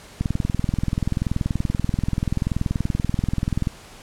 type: click train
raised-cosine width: 5 ms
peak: -9 dBFS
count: 73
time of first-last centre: 0.21-3.672 s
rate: 20.8 Hz
effects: pink hiss -44 dBFS RMS until 4.02 s + low-pass 10000 Hz 12 dB/octave